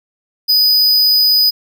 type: tone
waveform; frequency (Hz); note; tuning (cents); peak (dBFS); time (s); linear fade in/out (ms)
square; 4978; D#8; 0; -9; 0.48-1.51; 20
effects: none